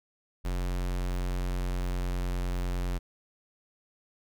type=tone; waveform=square; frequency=44.93 Hz; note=F1; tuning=50 cents sharp; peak=-29 dBFS; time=0.44-2.99 s; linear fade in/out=20 ms; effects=none